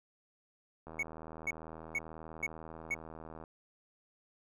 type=click train; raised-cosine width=1 ms; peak=-33 dBFS; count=207; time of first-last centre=0.87-3.439 s; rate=80.2 Hz
type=tone bursts; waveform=triangle; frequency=2217 Hz; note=C#7; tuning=in tune; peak=-29 dBFS; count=5; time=0.99-2.945 s; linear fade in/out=5 ms; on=39 ms; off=440 ms
effects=none